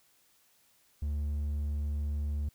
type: tone with hard clipping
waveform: sine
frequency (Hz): 73.42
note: D2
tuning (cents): 0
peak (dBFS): -31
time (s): 1.02-2.49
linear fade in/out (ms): 5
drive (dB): 3
effects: white hiss -67 dBFS RMS until 2.54 s